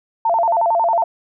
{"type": "tone with vibrato", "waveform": "sine", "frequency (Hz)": 784, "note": "G5", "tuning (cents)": 0, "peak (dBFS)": -13, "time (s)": [0.25, 1.04], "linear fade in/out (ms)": 5, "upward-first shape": "square", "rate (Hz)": 11, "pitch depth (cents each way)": 240, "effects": []}